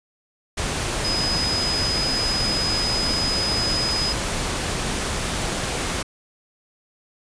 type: tone in noise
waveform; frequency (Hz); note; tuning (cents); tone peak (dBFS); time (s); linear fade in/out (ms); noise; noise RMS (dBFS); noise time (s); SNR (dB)
sine; 5020; D#8; +15; -22; 1.04-4.13; 10; pink; -25; 0.57-6.03; 0
effects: resampled to 22050 Hz